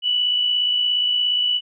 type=tone with amplitude modulation; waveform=sine; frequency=2960 Hz; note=F#7; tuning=in tune; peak=-15 dBFS; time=0.02-1.61 s; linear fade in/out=50 ms; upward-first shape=sine; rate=57.1 Hz; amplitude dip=40%; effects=none